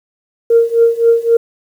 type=tone with tremolo; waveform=sine; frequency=463.2 Hz; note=A#4; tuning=11 cents flat; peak=-3 dBFS; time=0.5-1.37 s; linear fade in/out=5 ms; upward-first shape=triangle; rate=3.8 Hz; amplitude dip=95%; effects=tanh soft clip ceiling 0 dBFS + 7-bit